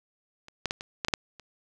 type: clicks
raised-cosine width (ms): 0.2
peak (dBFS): -29 / -11 / -12 / -21 / -12 / -8 / -6 / -29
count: 8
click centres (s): 0.484 / 0.657 / 0.709 / 0.809 / 1.048 / 1.084 / 1.138 / 1.397
effects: none